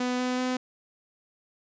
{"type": "tone with pitch steps", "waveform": "sawtooth", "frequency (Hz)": [249.3, 251.5, 253.7], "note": ["B3", "B3", "B3"], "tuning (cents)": [16, 32, 47], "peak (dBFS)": -22, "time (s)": [0, 0.57], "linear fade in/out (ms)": 5, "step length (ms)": 190, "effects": ["resampled to 16000 Hz"]}